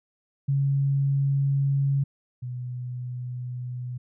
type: tone pair in turn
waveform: sine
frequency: 138.59 / 124.29 Hz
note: C#3 / B2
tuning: 0 / +11 cents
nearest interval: major second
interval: 189 cents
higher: first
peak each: -20 / -30 dBFS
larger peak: first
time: 0.48-2.04 / 2.42-3.98 s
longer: neither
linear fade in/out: 10 ms
effects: none